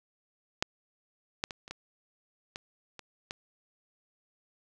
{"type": "clicks", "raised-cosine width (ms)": 0.2, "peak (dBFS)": [-9, -12, -21, -29, -21, -21, -26, -19], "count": 8, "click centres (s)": [0.625, 1.439, 1.508, 1.679, 1.71, 2.559, 2.993, 3.309], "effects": []}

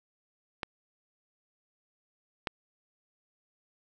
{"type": "clicks", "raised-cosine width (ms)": 0.3, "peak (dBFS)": [-16, -14], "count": 2, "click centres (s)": [0.632, 2.472], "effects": []}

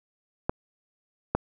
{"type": "clicks", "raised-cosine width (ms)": 1, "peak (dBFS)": [-10, -8], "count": 2, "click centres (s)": [0.495, 1.35], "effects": []}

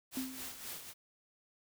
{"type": "noise with tremolo", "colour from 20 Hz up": "white", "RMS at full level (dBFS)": -43, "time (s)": [0.11, 0.94], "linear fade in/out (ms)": 50, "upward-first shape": "sine", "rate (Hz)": 3.8, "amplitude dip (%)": 60}
{"type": "tone with exponential decay", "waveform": "sine", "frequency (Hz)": 260.5, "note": "C4", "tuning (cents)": -7, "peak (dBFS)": -33, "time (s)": [0.17, 0.63], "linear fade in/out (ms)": 2, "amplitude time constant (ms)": 99}
{"effects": []}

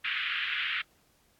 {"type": "band-pass noise", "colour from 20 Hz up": "white", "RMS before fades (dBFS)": -32, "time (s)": [0.04, 0.82], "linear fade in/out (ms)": 10, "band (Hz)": [1400, 3200], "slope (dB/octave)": 48, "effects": ["pink hiss -67 dBFS RMS until 1.39 s", "AAC 64 kbps"]}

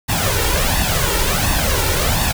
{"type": "noise with flanger", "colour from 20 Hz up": "pink", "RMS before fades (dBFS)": -17, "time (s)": [0.08, 2.33], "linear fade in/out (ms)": 20, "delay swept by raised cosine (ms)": [1.1, 2.2], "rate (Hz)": 1.4, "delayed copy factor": 0.65, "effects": []}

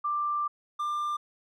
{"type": "tone pair in turn", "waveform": ["sine", "triangle"], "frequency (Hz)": [1182, 1191.6], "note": ["D6", "D6"], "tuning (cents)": [11, 25], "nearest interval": "unison", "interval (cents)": 14, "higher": "second", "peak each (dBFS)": -26, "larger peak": "neither", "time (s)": [[0.04, 0.48], [0.79, 1.17]], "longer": "first", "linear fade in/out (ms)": 10, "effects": []}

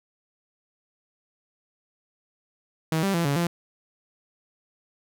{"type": "tone with pitch steps", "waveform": "sawtooth", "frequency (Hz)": [159.9, 196, 169.2, 141.3, 171.6], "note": ["D#3", "G3", "E3", "C#3", "F3"], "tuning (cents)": [48, 0, 45, 34, -30], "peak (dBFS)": -18, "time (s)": [2.92, 3.47], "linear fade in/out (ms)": 2, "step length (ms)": 110, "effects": []}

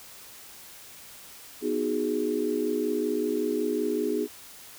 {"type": "chord", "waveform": "sine", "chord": "G# minor seventh", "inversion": "first", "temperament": "equal", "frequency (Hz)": [246.9, 311.1, 370, 415.3], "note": ["B3", "D#4", "F#4", "G#4"], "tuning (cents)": [0, 0, 0, 0], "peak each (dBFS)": [-32, -30, -32, -28], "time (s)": [1.61, 4.28], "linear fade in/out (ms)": 50, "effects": ["white hiss -47 dBFS RMS until 4.78 s"]}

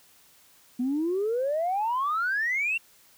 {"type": "exponential sweep", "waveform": "sine", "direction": "up", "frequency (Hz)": [240.5, 2774], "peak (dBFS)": -23, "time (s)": [0.79, 2.78], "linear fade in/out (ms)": 10, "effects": ["tanh soft clip ceiling -20 dBFS", "white hiss -58 dBFS RMS until 3.17 s"]}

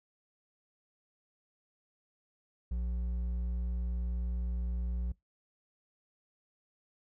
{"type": "tone with hard clipping", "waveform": "triangle", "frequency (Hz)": 59.7, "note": "A#1", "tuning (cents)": 42, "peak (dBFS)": -33, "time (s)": [2.71, 5.12], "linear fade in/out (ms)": 5, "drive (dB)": 9, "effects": ["noise-tail reverb RT60 0.2 s tail -24 dB re dry"]}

